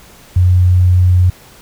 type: tone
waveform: sine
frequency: 90.4 Hz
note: F#2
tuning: 40 cents flat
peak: -6 dBFS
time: 0.36-1.3 s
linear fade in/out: 5 ms
effects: pink hiss -41 dBFS RMS until 1.61 s